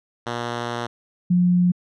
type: tone pair in turn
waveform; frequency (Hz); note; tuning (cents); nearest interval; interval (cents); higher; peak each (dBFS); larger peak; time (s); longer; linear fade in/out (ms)
5% pulse / sine; 119.2 / 178.18; A#2 / F3; +39 / +35; perfect fifth; 696; second; -14; neither; 0.26-0.87 / 1.3-1.72; first; 10
effects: low-pass 5000 Hz 12 dB/octave